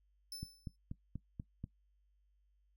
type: tone with exponential decay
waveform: sawtooth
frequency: 5274 Hz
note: E8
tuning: in tune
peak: -39 dBFS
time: 0.32-0.76 s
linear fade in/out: 2 ms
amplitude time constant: 95 ms
type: click train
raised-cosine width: 5 ms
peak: -30 dBFS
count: 6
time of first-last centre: 0.43-1.641 s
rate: 4.13 Hz
effects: noise-tail reverb RT60 0.1 s tail -18 dB re dry + added 50 Hz sine -70 dBFS peak until 2.76 s